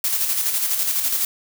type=noise with tremolo; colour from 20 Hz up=blue; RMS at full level=-20 dBFS; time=0.04-1.25 s; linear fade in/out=2 ms; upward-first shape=square; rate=12 Hz; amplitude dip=40%; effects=none